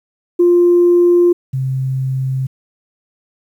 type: tone pair in turn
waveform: sine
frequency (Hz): 350 / 131.94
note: F4 / C3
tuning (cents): +4 / +15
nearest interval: octave + perfect fourth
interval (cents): 1689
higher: first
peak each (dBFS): -6 / -15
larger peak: first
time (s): 0.39-1.33 / 1.53-2.47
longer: neither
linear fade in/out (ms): 10
effects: tanh soft clip ceiling -3 dBFS + 8-bit